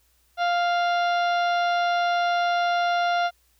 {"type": "harmonic tone with a mistuned harmonic", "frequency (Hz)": 698.5, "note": "F5", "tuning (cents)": 0, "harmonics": [1, 2, 3, 4, 5, 6, 7, 8], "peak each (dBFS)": [-21, -27, -37, -37, -37, -40, -50, -46], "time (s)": [0.37, 3.31], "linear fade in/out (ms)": 50, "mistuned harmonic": 6, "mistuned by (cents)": -33, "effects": ["added 60 Hz sine -65 dBFS peak until 3.59 s", "white hiss -65 dBFS RMS until 3.59 s"]}